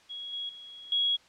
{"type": "tone with level steps", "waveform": "sine", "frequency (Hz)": 3322, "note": "G#7", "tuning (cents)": 0, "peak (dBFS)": [-36, -32, -43, -23], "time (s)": [0.09, 1.17], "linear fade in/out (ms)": 20, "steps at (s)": [0.33, 0.49, 0.92], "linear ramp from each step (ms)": 2, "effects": ["white hiss -59 dBFS RMS until 1.28 s", "low-pass 5000 Hz 12 dB/octave"]}